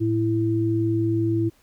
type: tone pair together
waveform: sine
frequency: 110.69 / 331.7 Hz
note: A2 / E4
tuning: +11 / +11 cents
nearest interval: octave + perfect fifth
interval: 1900 cents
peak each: -23 / -21 dBFS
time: 0-1.5 s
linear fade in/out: 20 ms
effects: pink hiss -60 dBFS RMS until 1.62 s